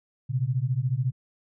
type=beating tone pair; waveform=sine; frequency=120.9 / 134.9 Hz; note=B2 / C#3; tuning=-36 / -47 cents; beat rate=14 Hz; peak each=-26 / -26 dBFS; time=0.29-1.12 s; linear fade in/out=20 ms; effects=none